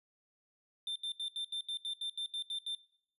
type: tone bursts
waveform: triangle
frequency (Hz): 3576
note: A7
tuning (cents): +27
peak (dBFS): -34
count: 12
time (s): 0.87-2.75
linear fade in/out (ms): 2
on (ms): 87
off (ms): 76
effects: noise-tail reverb RT60 0.7 s tail -20 dB re dry + resampled to 32000 Hz